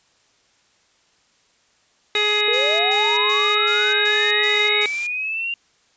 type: noise bursts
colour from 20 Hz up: blue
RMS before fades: -30 dBFS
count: 8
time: 2.15-5.07 s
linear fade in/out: 5 ms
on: 260 ms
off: 120 ms
type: harmonic tone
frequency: 419.2 Hz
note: G#4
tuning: 16 cents sharp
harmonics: 1 / 2 / 3 / 4 / 5 / 6 / 7 / 9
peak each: -24 / -32 / -30 / -30 / -23 / -25 / -31 / -20 dBFS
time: 2.15-4.86 s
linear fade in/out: 2 ms
type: linear sweep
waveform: sine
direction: up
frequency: 441.3 to 2794 Hz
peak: -22 dBFS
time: 2.48-5.54 s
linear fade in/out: 2 ms
effects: white hiss -60 dBFS RMS until 5.96 s + resampled to 16000 Hz